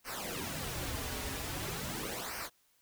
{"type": "noise with flanger", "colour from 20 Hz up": "pink", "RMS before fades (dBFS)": -39, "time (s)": [0.04, 2.5], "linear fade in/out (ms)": 50, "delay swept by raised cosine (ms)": [0.27, 5.87], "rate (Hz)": 0.43, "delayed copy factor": -0.75, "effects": ["white hiss -71 dBFS RMS until 2.81 s"]}